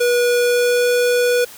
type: tone with pitch glide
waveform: square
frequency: 484.8 to 488.5 Hz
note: B4 to B4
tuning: -32 to -19 cents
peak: -14 dBFS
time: 0-1.45 s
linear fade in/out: 10 ms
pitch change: +13 cents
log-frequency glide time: 0.38-0.92 s
effects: white hiss -39 dBFS RMS until 1.57 s